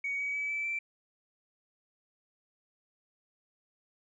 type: tone with pitch steps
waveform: sine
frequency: 2244 / 2267 / 2291 / 2315 / 2339 Hz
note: C#7 / C#7 / D7 / D7 / D7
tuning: +21 / +38 / -44 / -25 / -8 cents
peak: -30 dBFS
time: 0.04-0.79 s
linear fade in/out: 5 ms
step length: 150 ms
effects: tanh soft clip ceiling -26 dBFS